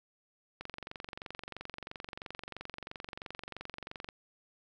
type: click train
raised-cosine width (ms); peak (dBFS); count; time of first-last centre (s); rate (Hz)
0.3; -25; 81; 0.61-4.088; 23
effects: none